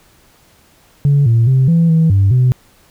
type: tone with pitch steps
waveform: sine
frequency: 142.2 / 115.3 / 131.5 / 166.9 / 162 / 98 / 126.6 Hz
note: C#3 / A#2 / C3 / E3 / E3 / G2 / B2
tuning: +45 / -19 / +9 / +22 / -30 / 0 / +43 cents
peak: -6 dBFS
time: 1.05-2.52 s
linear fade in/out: 0 ms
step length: 210 ms
effects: tanh soft clip ceiling -5 dBFS + pink hiss -50 dBFS RMS until 2.9 s